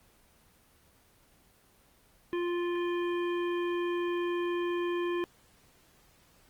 harmonic tone, 349.2 Hz, F4, in tune, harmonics 1 / 3 / 5 / 7 / 9, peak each -29 / -39 / -43 / -46 / -48 dBFS, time 2.33-5.24 s, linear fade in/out 0 ms, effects pink hiss -63 dBFS RMS until 6.49 s + Opus 24 kbps

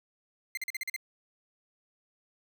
40% pulse tone bursts, 2082 Hz, C7, 9 cents flat, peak -31 dBFS, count 7, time 0.55-0.963 s, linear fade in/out 2 ms, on 23 ms, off 42 ms, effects none

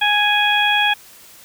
harmonic tone, 830.6 Hz, G#5, in tune, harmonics 1 / 2 / 3 / 4, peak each -19 / -19 / -19 / -19 dBFS, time 0.01-0.94 s, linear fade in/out 10 ms, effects white hiss -44 dBFS RMS until 1.44 s

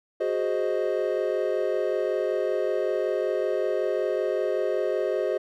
triangle chord, Ab dominant seventh, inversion third, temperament equal, 370 / 415.3 / 523.3 / 622.3 Hz, Gb4 / Ab4 / C5 / Eb5, 0 / 0 / 0 / 0 cents, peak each -27 dBFS, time 0.2-5.38 s, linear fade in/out 10 ms, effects none

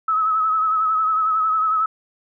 sine tone with vibrato, 1287 Hz, E6, 42 cents flat, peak -16 dBFS, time 0.08-1.86 s, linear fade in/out 5 ms, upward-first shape sine, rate 11 Hz, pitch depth 39 cents each way, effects none

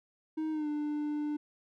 triangle tone with pitch glide, 313.6 to 297.5 Hz, D#4 to D4, +14 to +22 cents, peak -29 dBFS, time 0.37-1.37 s, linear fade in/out 10 ms, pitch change -92 cents, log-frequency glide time 0.51-0.68 s, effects none

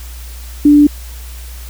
sine tone, 292.9 Hz, D4, 5 cents flat, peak -3 dBFS, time 0.65-0.87 s, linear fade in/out 5 ms, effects added 60 Hz sine -27 dBFS peak until 1.69 s + white hiss -37 dBFS RMS until 1.69 s

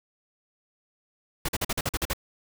pink noise bursts, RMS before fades -27 dBFS, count 9, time 1.45-2.134 s, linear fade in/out 5 ms, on 36 ms, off 45 ms, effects none

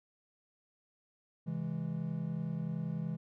triangle chord, C augmented, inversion none, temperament equal with one note detuned, 134.26 / 164.81 / 207.7 Hz, C3 / E3 / G#3, +45 / 0 / 0 cents, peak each -39 / -34 / -39 dBFS, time 1.46-3.17 s, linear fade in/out 20 ms, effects none

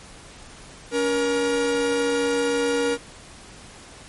45% pulse tone pair together, 281.9 / 474.1 Hz, C#4 / A#4, +29 / +29 cents, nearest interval major sixth, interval 900 cents, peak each -26 / -21 dBFS, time 0.91-2.98 s, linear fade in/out 50 ms, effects pink hiss -44 dBFS RMS until 4.08 s + MP3 48 kbps

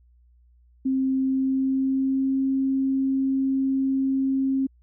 sine tone with pitch glide, 264.5 to 267.9 Hz, C4 to C4, +19 to +41 cents, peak -20 dBFS, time 0.85-4.67 s, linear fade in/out 10 ms, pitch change +22 cents, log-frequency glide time 1.16-2.39 s, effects added 60 Hz sine -54 dBFS peak until 4.82 s

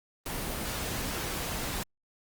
pink noise, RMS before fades -34 dBFS, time 0.26-1.83 s, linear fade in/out 0 ms, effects Opus 24 kbps

